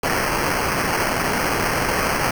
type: noise with sample-and-hold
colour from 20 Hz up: white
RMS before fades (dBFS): -21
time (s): 0.03-2.31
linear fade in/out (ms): 5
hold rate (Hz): 3675
effects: none